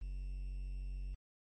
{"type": "tone with quantisation", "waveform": "triangle", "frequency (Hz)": 46.58, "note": "F#1", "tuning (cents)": 12, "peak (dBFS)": -37, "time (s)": [0.01, 1.15], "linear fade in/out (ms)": 10, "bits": 11, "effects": ["MP3 32 kbps"]}